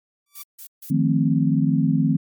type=tone with exponential growth; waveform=5% pulse; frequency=1159 Hz; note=D6; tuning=23 cents flat; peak=-24 dBFS; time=0.26-0.42 s; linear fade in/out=5 ms; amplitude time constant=33 ms
type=noise bursts; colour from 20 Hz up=violet; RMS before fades=-38 dBFS; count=3; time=0.35-0.905 s; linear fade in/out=5 ms; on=85 ms; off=150 ms
type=chord; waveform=sine; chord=F dominant seventh; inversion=third; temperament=equal; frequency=155.56 / 174.61 / 220 / 261.6 Hz; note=Eb3 / F3 / A3 / C4; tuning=0 / 0 / 0 / 0 cents; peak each=-20 / -23 / -23 / -21 dBFS; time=0.9-2.17 s; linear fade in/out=10 ms
effects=MP3 96 kbps